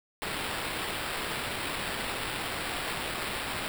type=noise with sample-and-hold; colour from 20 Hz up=blue; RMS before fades=-34 dBFS; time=0.22-3.68 s; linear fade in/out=0 ms; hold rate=6300 Hz; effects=none